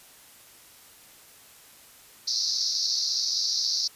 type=band-pass noise; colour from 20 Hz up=white; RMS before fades=-27 dBFS; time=2.27-3.88 s; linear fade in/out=10 ms; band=4100 to 5800 Hz; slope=96 dB/octave; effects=white hiss -52 dBFS RMS until 3.95 s + resampled to 32000 Hz